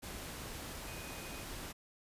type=tone in noise; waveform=sine; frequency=2489 Hz; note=D#7; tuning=in tune; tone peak=-53 dBFS; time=0.86-1.44 s; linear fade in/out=20 ms; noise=pink; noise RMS=-45 dBFS; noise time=0.02-1.73 s; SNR=-11 dB; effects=resampled to 32000 Hz